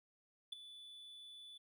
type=tone with ADSR envelope; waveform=triangle; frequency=3473 Hz; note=A7; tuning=23 cents flat; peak=-37 dBFS; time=0.52-1.58 s; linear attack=8 ms; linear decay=10 ms; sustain=-14 dB; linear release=10 ms; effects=none